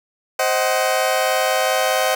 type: chord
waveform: sawtooth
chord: C diminished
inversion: none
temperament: just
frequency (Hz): 523.3 / 627.9 / 753.5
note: C5 / Eb5 / Gb5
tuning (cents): 0 / +16 / +31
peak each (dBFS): -17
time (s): 0.39-2.15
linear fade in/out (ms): 5
effects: none